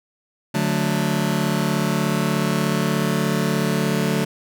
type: chord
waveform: sawtooth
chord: D major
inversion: none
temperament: just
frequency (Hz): 146.83 / 183.54 / 220.2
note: D3 / F#3 / A3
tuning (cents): 0 / -14 / +2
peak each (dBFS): -19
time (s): 0.54-4.25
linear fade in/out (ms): 10
effects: none